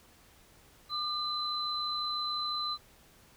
sine tone pair together, 1201 / 4033 Hz, D6 / B7, +38 / +36 cents, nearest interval octave + major sixth, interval 2098 cents, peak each -35 / -33 dBFS, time 0.89-2.78 s, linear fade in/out 50 ms, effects pink hiss -60 dBFS RMS until 3.36 s

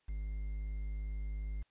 triangle tone with quantisation, 51.3 Hz, G#1, 21 cents flat, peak -34 dBFS, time 0.08-1.63 s, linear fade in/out 10 ms, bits 10, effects white hiss -75 dBFS RMS until 1.7 s + resampled to 8000 Hz

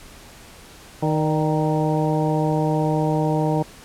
harmonic tone with a mistuned harmonic, 155.56 Hz, D#3, in tune, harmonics 1 / 2 / 3 / 4 / 5 / 6, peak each -21 / -24 / -26 / -27 / -28 / -29 dBFS, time 1.02-3.63 s, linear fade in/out 10 ms, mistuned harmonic 4, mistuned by -51 cents, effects pink hiss -44 dBFS RMS until 3.84 s + low-pass 12000 Hz 12 dB/octave

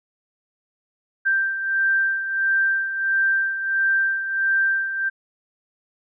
sine beating tone pair, 1572 / 1573.5 Hz, G6 / G6, +4 / +6 cents, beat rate 1.5 Hz, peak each -19 / -26 dBFS, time 1.25-5.1 s, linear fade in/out 20 ms, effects none

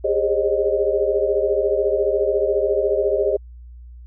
sine tone cluster, 399 / 413.2 / 539 / 615 Hz, G4 / G#4 / C#5 / D#5, +31 / -9 / -49 / -20 cents, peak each -22 dBFS, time 0.04-3.37 s, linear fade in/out 10 ms, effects added 60 Hz sine -37 dBFS peak until 4.06 s

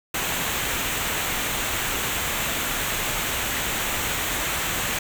pink noise with comb filter, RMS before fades -26 dBFS, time 0.14-4.99 s, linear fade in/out 5 ms, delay 0.2 ms, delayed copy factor -0.55, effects none

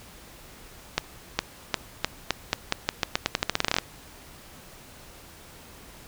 accelerating click train, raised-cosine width 0.2 ms, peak -4 dBFS, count 22, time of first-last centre 0.98-3.785 s, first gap 410 ms, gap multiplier 0.86, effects pink hiss -48 dBFS RMS until 6.07 s

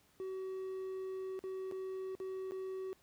triangle tone with dropouts, 378.5 Hz, F#4, 39 cents sharp, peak -37 dBFS, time 0.2-2.93 s, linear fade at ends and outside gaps 0 ms, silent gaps 1.391-1.439 / 1.713-1.722 / 2.151-2.201 / 2.51-2.52 s, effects pink hiss -69 dBFS RMS until 3.02 s + high-pass 60 Hz 12 dB/octave

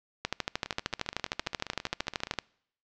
two click trains, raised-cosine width 0.2 ms, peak -11 / -20 dBFS, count 29 / 26, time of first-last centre 0.25-2.387 / 0.66-2.338 s, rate 13.1 / 14.9 Hz, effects noise-tail reverb RT60 0.7 s tail -26 dB re dry + low-pass 6000 Hz 12 dB/octave

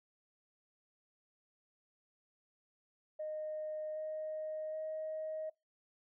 sine tone with pitch steps, 617 / 622 / 627.1 Hz, D#5 / D#5 / D#5, -15 / -1 / +13 cents, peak -37 dBFS, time 3.19-5.5 s, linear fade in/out 10 ms, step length 770 ms, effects noise-tail reverb RT60 0.2 s tail -24 dB re dry + tanh soft clip ceiling -33 dBFS

